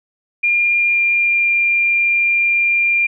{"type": "tone with pitch glide", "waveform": "sine", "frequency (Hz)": [2406, 2391], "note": ["D7", "D7"], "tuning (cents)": [41, 30], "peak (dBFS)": -12, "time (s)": [0.43, 3.07], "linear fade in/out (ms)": 10, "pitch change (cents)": -11, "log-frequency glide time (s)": [0.66, 1.58], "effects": []}